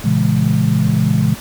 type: chord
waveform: sine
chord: A# half-diminished seventh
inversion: none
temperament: just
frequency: 116.54 / 139.85 / 167.82 / 209.8 Hz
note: A#2 / C#3 / E3 / G#3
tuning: 0 / +16 / +31 / +18 cents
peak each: -17 dBFS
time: 0.04-1.35 s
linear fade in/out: 10 ms
effects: pink hiss -32 dBFS RMS until 1.4 s